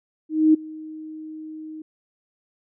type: tone with ADSR envelope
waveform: sine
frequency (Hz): 312.5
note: D#4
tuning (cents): +8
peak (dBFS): -10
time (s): 0.29-1.82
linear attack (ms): 250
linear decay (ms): 11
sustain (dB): -23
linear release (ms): 4
effects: none